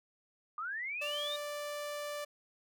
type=linear sweep; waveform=sine; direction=up; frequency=1174.7 to 3748 Hz; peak=-36 dBFS; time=0.58-1.36 s; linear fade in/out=2 ms
type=tone; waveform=sawtooth; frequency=587.3 Hz; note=D5; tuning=in tune; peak=-34 dBFS; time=1.01-2.25 s; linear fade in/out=10 ms
effects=none